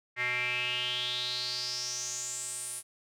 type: tone with band-pass filter sweep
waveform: square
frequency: 123.47 Hz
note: B2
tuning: in tune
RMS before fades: -34 dBFS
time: 0.16-2.83 s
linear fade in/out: 50 ms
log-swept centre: 2000 to 10000 Hz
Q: 6.9
effects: none